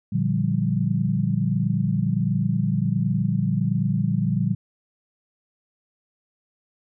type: chord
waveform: sine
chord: G minor seventh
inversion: first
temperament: equal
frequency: 116.54 / 146.83 / 174.61 / 196 Hz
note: Bb2 / D3 / F3 / G3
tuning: 0 / 0 / 0 / 0 cents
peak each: -25 dBFS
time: 0.12-4.55 s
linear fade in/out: 10 ms
effects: none